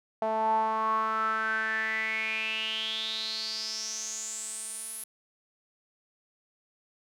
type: tone with band-pass filter sweep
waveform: sawtooth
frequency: 220 Hz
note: A3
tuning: in tune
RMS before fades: -31 dBFS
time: 0.22-5.04 s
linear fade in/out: 2 ms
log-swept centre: 740 to 11000 Hz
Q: 8.7
effects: none